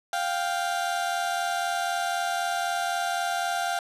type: tone pair together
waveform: 30% pulse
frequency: 700.1 / 784 Hz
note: F5 / G5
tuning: +4 / 0 cents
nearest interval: major second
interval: 196 cents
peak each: -25 / -27 dBFS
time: 0.13-3.79 s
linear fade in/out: 2 ms
effects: low-pass 12000 Hz 12 dB/octave